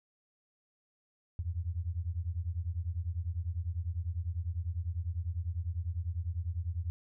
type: beating tone pair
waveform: sine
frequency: 81.7 / 91.7 Hz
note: E2 / F#2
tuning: -15 / -15 cents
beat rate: 10 Hz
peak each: -35 / -36 dBFS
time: 1.39-6.9 s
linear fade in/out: 0 ms
effects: none